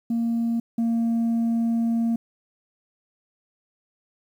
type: tone pair in turn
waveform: sine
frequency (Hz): 231.9 / 230.6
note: A#3 / A#3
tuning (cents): -9 / -19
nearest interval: unison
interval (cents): 10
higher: first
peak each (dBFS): -19 / -17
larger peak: second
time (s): 0.1-0.6 / 0.78-2.16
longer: second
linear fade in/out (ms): 5
effects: tanh soft clip ceiling -19 dBFS + 9-bit